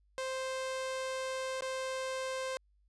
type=tone with dropouts; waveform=sawtooth; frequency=523.3 Hz; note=C5; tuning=in tune; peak=-31 dBFS; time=0.18-2.57 s; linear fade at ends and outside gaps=0 ms; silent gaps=1.608-1.622 s; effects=added 50 Hz sine -66 dBFS peak until 2.88 s + resampled to 22050 Hz